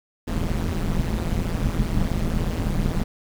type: noise with amplitude modulation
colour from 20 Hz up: brown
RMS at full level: -19 dBFS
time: 0.27-3.04 s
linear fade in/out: 10 ms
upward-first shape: sine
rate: 168 Hz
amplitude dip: 100%
effects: none